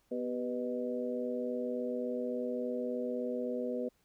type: harmonic tone with a mistuned harmonic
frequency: 123.47 Hz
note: B2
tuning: in tune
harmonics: 2 / 3 / 4 / 5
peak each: -37 / -41 / -36 / -42 dBFS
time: 0.11-3.89 s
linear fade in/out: 10 ms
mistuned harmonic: 3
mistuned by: +72 cents
effects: pink hiss -73 dBFS RMS until 4.04 s